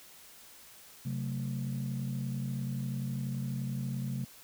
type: chord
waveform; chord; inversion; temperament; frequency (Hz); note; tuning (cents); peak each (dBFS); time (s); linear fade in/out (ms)
sine; F# diminished; second; just; 133.2 / 185 / 222; C3 / F#3 / A3; +31 / 0 / +16; -33 / -39 / -38; 1.05-4.25; 10
effects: tanh soft clip ceiling -26 dBFS + white hiss -54 dBFS RMS until 4.43 s